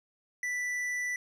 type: tone with tanh clipping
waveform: sine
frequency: 1975.5 Hz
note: B6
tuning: in tune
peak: -32 dBFS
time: 0.43-1.16 s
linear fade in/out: 2 ms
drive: 10 dB
effects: none